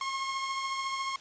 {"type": "beating tone pair", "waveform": "sawtooth", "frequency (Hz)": [1077, 1091], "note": ["C6", "C#6"], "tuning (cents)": [50, -28], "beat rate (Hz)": 14, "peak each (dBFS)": [-28, -37], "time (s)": [0.01, 1.16], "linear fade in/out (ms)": 2, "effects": ["white hiss -52 dBFS RMS until 1.2 s", "resampled to 16000 Hz"]}